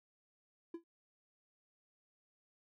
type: tone with exponential decay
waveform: triangle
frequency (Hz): 336.6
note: E4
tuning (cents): +36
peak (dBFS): -36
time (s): 0.74-0.84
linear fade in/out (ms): 5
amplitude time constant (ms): 20
effects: none